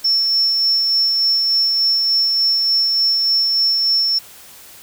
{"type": "tone with tremolo", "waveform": "sine", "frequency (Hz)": 5400, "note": "E8", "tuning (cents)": 41, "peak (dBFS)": -12, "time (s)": [0.04, 4.19], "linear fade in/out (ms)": 10, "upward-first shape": "sine", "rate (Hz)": 3.4, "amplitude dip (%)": 25, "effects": ["white hiss -41 dBFS RMS until 4.82 s"]}